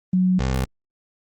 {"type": "tone pair in turn", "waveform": ["sine", "20% pulse"], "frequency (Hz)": [184.1, 65.09], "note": ["F#3", "C2"], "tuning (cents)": [-8, -8], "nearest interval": "octave + tritone", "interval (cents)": 1800, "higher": "first", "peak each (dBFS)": -15, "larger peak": "neither", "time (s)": [[0.13, 0.39], [0.39, 0.65]], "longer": "neither", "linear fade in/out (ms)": 5, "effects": ["Opus 24 kbps"]}